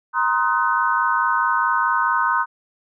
sine chord, C half-diminished seventh, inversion third, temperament just, 941.9 / 1046.5 / 1255.8 / 1507 Hz, Bb5 / C6 / Eb6 / Gb6, +18 / 0 / +16 / +31 cents, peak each -22 dBFS, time 0.13-2.46 s, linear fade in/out 50 ms, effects none

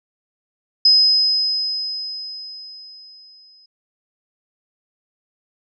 sine tone with exponential decay, 5060 Hz, D#8, 28 cents sharp, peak -8 dBFS, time 0.85-3.66 s, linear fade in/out 5 ms, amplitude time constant 610 ms, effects none

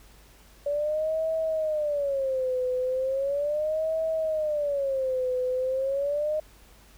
sine tone with vibrato, 570 Hz, C#5, 48 cents sharp, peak -24 dBFS, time 0.66-6.4 s, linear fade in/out 5 ms, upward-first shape sine, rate 0.37 Hz, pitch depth 210 cents each way, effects added 50 Hz sine -54 dBFS peak until 6.97 s + pink hiss -56 dBFS RMS until 6.97 s

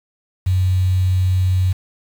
sine tone with quantisation, 92.5 Hz, F#2, in tune, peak -13 dBFS, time 0.46-1.73 s, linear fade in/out 10 ms, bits 6, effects none

